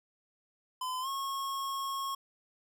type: tone with pitch glide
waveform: square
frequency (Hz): 1018 to 1091.1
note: C6 to C#6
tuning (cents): -48 to -28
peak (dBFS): -34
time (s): 0.81-2.15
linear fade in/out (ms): 5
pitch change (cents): +120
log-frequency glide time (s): 1.01-1.08
effects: none